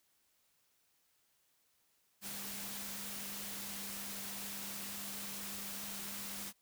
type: tone in noise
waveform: sine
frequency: 200 Hz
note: G3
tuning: 35 cents sharp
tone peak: -52 dBFS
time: 2.21-6.53 s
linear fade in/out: 50 ms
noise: white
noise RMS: -44 dBFS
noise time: 2.21-6.53 s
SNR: -11 dB
effects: white hiss -75 dBFS RMS until 6.61 s